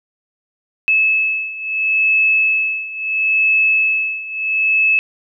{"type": "beating tone pair", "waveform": "sine", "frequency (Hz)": [2600, 2600.74], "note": ["E7", "E7"], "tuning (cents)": [-24, -24], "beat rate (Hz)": 0.74, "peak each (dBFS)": [-18, -15], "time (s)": [0.88, 4.99], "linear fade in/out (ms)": 0, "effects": []}